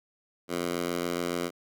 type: tone with high-pass filter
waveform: 10% pulse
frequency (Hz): 87.1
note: F2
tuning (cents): -4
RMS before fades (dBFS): -31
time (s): 0.48-1.51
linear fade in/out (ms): 50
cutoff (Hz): 250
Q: 0.84
effects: none